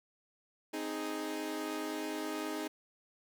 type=chord; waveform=sawtooth; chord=Ab major; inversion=first; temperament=equal; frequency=261.6 / 311.1 / 415.3 Hz; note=C4 / Eb4 / Ab4; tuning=0 / 0 / 0 cents; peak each=-40 / -34 / -38 dBFS; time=0.73-2.68 s; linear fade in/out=10 ms; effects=none